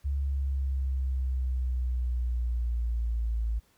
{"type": "exponential sweep", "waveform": "sine", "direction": "down", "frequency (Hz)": [70.1, 55.4], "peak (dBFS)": -26, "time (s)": [0.04, 3.6], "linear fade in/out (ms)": 20, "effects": ["pink hiss -66 dBFS RMS until 3.77 s"]}